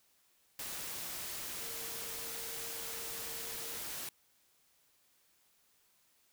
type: tone in noise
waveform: sine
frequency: 459.2 Hz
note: A#4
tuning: 26 cents flat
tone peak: -53 dBFS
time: 1.6-3.78 s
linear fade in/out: 2 ms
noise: white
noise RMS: -42 dBFS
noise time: 0.59-4.09 s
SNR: -14 dB
effects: white hiss -71 dBFS RMS until 6.32 s